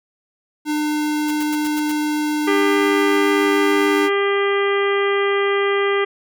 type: tone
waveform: square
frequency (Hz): 301.2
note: D4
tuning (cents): +44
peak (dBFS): -19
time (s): 0.65-4.1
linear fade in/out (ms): 50
type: noise bursts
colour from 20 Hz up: white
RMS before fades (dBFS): -32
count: 6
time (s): 1.28-1.918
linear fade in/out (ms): 2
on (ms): 28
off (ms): 94
type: harmonic tone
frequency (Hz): 399.3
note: G4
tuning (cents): +32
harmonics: 1 / 2 / 3 / 4 / 5 / 6 / 7 / 8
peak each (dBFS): -17 / -30 / -24 / -30 / -24 / -32 / -35 / -32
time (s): 2.47-6.05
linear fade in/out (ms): 10
effects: none